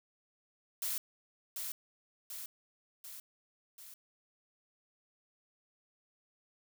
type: noise with echo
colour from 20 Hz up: blue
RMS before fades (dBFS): -36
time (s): 0.82-0.98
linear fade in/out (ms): 2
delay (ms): 740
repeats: 4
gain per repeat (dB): -4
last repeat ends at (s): 3.94
effects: none